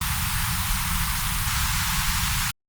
pink band-stop noise, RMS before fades -24 dBFS, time 0.01-2.51 s, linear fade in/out 5 ms, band 180 to 890 Hz, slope 48 dB/octave, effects Opus 32 kbps

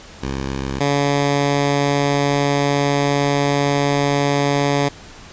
10% pulse tone pair in turn, 67.4 / 142.24 Hz, C#2 / C#3, -48 / +45 cents, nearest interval octave + minor second, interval 1293 cents, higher second, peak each -14 / -7 dBFS, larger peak second, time 0.22-0.8 / 0.8-4.89 s, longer second, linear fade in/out 10 ms, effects pink hiss -40 dBFS RMS until 5.32 s + resampled to 16000 Hz

